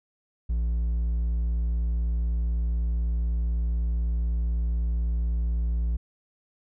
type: tone with hard clipping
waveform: sine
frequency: 58 Hz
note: A#1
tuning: 8 cents flat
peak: -24 dBFS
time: 0.49-5.97 s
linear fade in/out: 10 ms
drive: 3 dB
effects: none